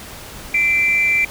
sine tone pair together, 2048 / 2349 Hz, C7 / D7, -38 / 0 cents, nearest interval major second, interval 238 cents, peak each -20 / -13 dBFS, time 0.54-1.25 s, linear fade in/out 5 ms, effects tanh soft clip ceiling -7 dBFS + pink hiss -35 dBFS RMS until 1.3 s

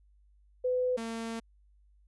sine / sawtooth tone pair in turn, 503 / 227.7 Hz, B4 / A#3, +32 / -40 cents, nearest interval octave + major second, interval 1372 cents, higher first, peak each -26 / -31 dBFS, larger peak first, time 0.64-0.97 / 0.97-1.4 s, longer second, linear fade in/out 10 ms, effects added 50 Hz sine -60 dBFS peak until 2.07 s + resampled to 24000 Hz

